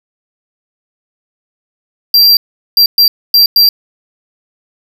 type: tone bursts at uneven times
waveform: square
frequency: 4727 Hz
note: D8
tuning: 10 cents sharp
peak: -4 dBFS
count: 5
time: 2.14-2.37 / 2.77-2.86 / 2.98-3.08 / 3.34-3.46 / 3.56-3.69 s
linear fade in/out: 2 ms
effects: none